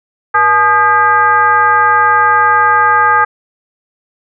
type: tone with frequency modulation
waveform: sine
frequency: 1231 Hz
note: D#6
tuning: 19 cents flat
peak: -6 dBFS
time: 0.34-3.25 s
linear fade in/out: 10 ms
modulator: 376 Hz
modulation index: 1.2
effects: none